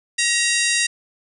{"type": "harmonic tone with a mistuned harmonic", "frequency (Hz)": 949, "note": "A#5", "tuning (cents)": 31, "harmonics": [2, 3, 4, 5, 6, 7, 8, 9, 10], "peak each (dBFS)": [-22, -24, -25, -26, -27, -27, -28, -29, -29], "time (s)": [0.18, 0.87], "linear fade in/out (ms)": 10, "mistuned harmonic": 3, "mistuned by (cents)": -55, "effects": []}